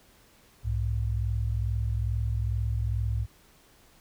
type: tone pair together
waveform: sine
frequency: 64.3 / 106.64 Hz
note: C2 / G#2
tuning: -30 / +46 cents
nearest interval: major sixth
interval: 876 cents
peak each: -28 dBFS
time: 0.63-3.27 s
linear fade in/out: 50 ms
effects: pink hiss -59 dBFS RMS until 4 s